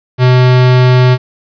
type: tone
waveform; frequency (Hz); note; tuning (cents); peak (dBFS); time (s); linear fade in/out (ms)
square; 126.4; B2; +41; -5; 0.18-1.18; 50
effects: resampled to 11025 Hz + 7-bit